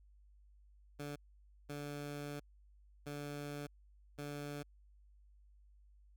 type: tone bursts at uneven times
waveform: 15% pulse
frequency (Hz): 145.2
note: D3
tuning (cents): -19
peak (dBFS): -36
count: 4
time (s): 0.99-1.16 / 1.69-2.4 / 3.06-3.67 / 4.18-4.63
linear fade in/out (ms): 10
effects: added 50 Hz sine -61 dBFS peak until 6.16 s